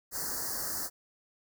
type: band-stop noise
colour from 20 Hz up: white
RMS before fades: -35 dBFS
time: 0.11-0.9 s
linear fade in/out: 50 ms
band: 1900 to 4400 Hz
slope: 96 dB/octave
effects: none